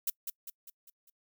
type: noise with echo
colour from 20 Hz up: violet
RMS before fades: -30 dBFS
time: 0.07-0.1 s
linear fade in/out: 5 ms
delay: 200 ms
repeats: 5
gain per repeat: -6 dB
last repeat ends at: 1.1 s
effects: noise-tail reverb RT60 0.1 s tail -25 dB re dry